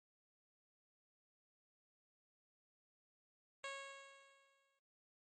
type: tone with exponential decay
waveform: 10% pulse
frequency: 549 Hz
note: C#5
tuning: 17 cents flat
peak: -35 dBFS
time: 3.64-4.79 s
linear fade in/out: 1 ms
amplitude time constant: 250 ms
effects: noise-tail reverb RT60 0.6 s tail -21 dB re dry + MP3 32 kbps